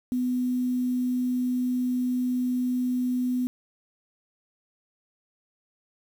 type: tone with quantisation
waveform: sine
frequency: 249.9 Hz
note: B3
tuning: 21 cents sharp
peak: -23 dBFS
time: 0.12-3.47 s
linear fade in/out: 0 ms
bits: 8
effects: none